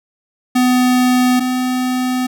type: tone pair in turn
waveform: square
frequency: 251 / 253.3 Hz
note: B3 / B3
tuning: +28 / +44 cents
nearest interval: unison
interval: 16 cents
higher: second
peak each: -11 / -16 dBFS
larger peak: first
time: 0.55-1.4 / 1.4-2.27 s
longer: second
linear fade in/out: 10 ms
effects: none